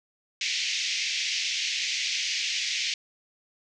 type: band-pass noise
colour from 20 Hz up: pink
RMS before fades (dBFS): -29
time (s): 0.41-2.94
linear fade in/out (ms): 2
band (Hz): 2100 to 6400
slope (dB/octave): 48
effects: none

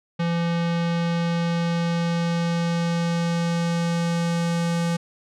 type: tone with low-pass filter sweep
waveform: square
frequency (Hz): 169.6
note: E3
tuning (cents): +50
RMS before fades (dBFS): -23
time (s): 0.19-4.97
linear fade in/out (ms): 10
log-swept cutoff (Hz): 3700 to 8400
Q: 1
effects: none

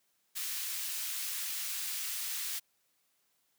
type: high-pass noise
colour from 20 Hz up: white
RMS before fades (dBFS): -37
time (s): 0.35-2.6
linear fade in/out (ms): 20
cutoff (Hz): 1800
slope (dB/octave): 12
effects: white hiss -75 dBFS RMS until 3.58 s + high-pass 100 Hz 12 dB/octave

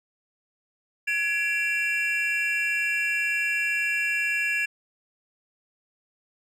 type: tone cluster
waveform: triangle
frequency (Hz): 1681 / 2348 / 2729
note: G#6 / D7 / F7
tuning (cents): +20 / -1 / -41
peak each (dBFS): -26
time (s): 1.07-4.66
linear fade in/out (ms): 10
effects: none

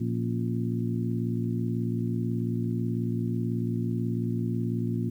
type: harmonic tone with a mistuned harmonic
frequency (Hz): 58.27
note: A#1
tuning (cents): 0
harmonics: 2 / 3 / 4 / 5 / 6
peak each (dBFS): -29 / -33 / -31 / -37 / -37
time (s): 0-5.1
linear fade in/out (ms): 10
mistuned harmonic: 5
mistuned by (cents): -76
effects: 10-bit

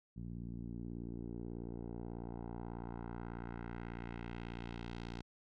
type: tone with low-pass filter sweep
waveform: 10% pulse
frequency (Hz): 58.27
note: A#1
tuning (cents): 0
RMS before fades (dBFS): -45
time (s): 0.16-5.22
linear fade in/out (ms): 10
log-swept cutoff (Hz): 180 to 4600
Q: 1.4
effects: none

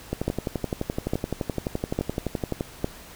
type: two click trains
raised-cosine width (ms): 2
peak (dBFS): -10 / -12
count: 4 / 30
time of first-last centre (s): 0.28-2.844 / 0.13-2.609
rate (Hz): 1.17 / 11.7
effects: pink hiss -45 dBFS RMS until 3.15 s

